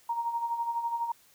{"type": "tone with tremolo", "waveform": "sine", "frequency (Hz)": 934, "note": "A#5", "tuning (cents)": 3, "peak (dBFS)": -26, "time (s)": [0.09, 1.12], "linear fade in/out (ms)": 5, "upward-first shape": "sine", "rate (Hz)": 12, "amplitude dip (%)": 60, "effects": ["white hiss -61 dBFS RMS until 1.34 s"]}